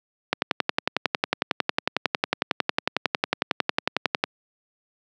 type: click train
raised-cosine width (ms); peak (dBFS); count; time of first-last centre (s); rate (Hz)
0.3; -3; 44; 0.33-4.239; 11
effects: high-pass 200 Hz 12 dB/octave